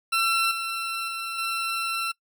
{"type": "tone with level steps", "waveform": "20% pulse", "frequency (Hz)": 1348, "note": "E6", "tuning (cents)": 38, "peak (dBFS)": [-16, -23, -25, -21], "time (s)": [0.12, 2.12], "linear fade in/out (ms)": 10, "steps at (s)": [0.51, 1.08, 1.38], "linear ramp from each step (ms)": 5, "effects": ["noise-tail reverb RT60 0.1 s tail -22 dB re dry"]}